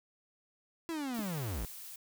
45% pulse linear sweep, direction down, 339.3 to 41.2 Hz, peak -35 dBFS, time 0.89-1.65 s, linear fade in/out 0 ms
blue noise, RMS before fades -47 dBFS, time 1.14-1.96 s, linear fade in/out 5 ms
sine tone with exponential decay, 290 Hz, D4, 22 cents flat, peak -34 dBFS, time 1.19-1.27 s, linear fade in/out 0 ms, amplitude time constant 17 ms
effects none

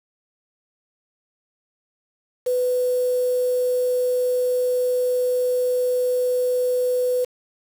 sine tone with quantisation, 498.7 Hz, B4, 17 cents sharp, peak -18 dBFS, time 2.46-7.25 s, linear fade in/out 10 ms, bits 6, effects none

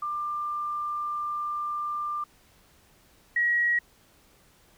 sine tone pair in turn, 1191 / 1905.9 Hz, D6 / A#6, +24 / +38 cents, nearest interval minor sixth, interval 814 cents, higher second, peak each -28 / -21 dBFS, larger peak second, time 0.02-2.24 / 3.36-3.79 s, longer first, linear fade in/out 5 ms, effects pink hiss -60 dBFS RMS until 4.77 s

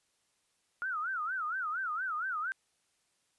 sine tone with vibrato, 1379 Hz, F6, 22 cents flat, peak -32 dBFS, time 0.82-2.52 s, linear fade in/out 0 ms, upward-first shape sine, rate 4.3 Hz, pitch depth 220 cents each way, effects white hiss -75 dBFS RMS until 3.38 s + resampled to 24000 Hz

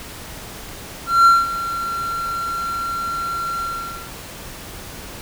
triangle tone with ADSR envelope, 1368 Hz, F6, 36 cents flat, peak -5 dBFS, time 1.06-4.12 s, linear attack 200 ms, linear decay 200 ms, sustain -15 dB, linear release 500 ms, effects pink hiss -35 dBFS RMS until 5.21 s

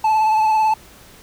triangle tone with vibrato, 870 Hz, A5, 20 cents flat, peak -11 dBFS, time 0.04-0.74 s, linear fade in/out 5 ms, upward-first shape sine, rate 18 Hz, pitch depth 27 cents each way, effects pink hiss -45 dBFS RMS until 1.22 s

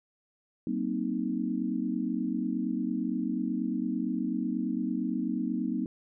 sine chord, C half-diminished seventh, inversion second, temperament equal with one note detuned, 188.99 / 233.1 / 261.6 / 311.1 Hz, Gb3 / Bb3 / C4 / Eb4, +37 / 0 / 0 / 0 cents, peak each -35 / -32 / -33 / -34 dBFS, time 0.67-5.86 s, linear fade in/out 2 ms, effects none

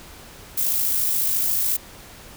violet noise with amplitude modulation, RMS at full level -20 dBFS, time 0.57-1.77 s, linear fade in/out 10 ms, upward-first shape sine, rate 54.2 Hz, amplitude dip 35%, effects pink hiss -43 dBFS RMS until 2.36 s

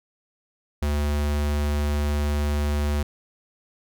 square tone, 73.42 Hz, D2, in tune, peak -22 dBFS, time 0.82-3.03 s, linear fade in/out 5 ms, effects none

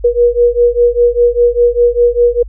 sine beating tone pair, 477.5 / 482.5 Hz, A#4 / B4, +42 / -40 cents, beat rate 5 Hz, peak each -10 dBFS, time 0.04-2.43 s, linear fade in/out 10 ms, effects added 50 Hz sine -25 dBFS peak until 2.48 s

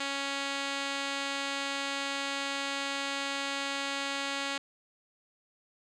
5% pulse tone with low-pass filter, 277.5 Hz, C#4, 2 cents sharp, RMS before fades -34 dBFS, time 0-4.58 s, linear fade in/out 5 ms, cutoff 5600 Hz, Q 2.9, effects none

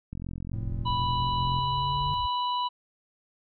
click train, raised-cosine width 5 ms, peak -24 dBFS, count 65, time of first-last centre 0.13-1.588 s, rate 43.9 Hz
triangle linear sweep, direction up, 110 to 144.2 Hz, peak -30 dBFS, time 0.53-2.14 s, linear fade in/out 0 ms
white low-pass noise, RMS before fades -38 dBFS, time 0.6-2.28 s, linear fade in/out 10 ms, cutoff 110 Hz, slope 48 dB/octave
harmonic tone, 986 Hz, B5, 3 cents flat, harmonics 1 / 3 / 4, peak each -26 / -36 / -38 dBFS, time 0.85-2.69 s, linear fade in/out 20 ms
effects none

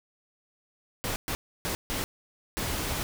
pink noise bursts at uneven times, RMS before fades -31 dBFS, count 5, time 1.04-1.16 / 1.28-1.35 / 1.65-1.75 / 1.9-2.04 / 2.57-3.03 s, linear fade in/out 0 ms, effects none

